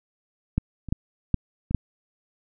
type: clicks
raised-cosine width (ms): 5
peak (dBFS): -9 / -23 / -10 / -7 / -17 / -6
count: 6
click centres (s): 0.58 / 0.887 / 0.925 / 1.343 / 1.71 / 1.747
effects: none